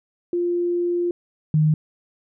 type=tone pair in turn; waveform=sine; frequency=349.2 / 154.12 Hz; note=F4 / D#3; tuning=0 / -16 cents; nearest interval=octave + major second; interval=1416 cents; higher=first; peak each=-19 / -14 dBFS; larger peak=second; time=0.33-1.11 / 1.54-1.74 s; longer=first; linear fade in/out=2 ms; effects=none